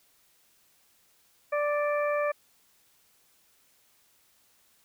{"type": "harmonic tone", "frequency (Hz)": 587.3, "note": "D5", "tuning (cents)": 0, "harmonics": [1, 2, 3, 4], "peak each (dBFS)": [-26, -32, -36, -38], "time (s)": [1.52, 2.32], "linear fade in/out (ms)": 10, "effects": ["white hiss -65 dBFS RMS until 4.84 s"]}